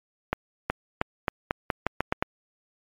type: accelerating click train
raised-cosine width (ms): 0.5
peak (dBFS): -8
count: 10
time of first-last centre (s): 0.33-2.225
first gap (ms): 370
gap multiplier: 0.85
effects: MP3 96 kbps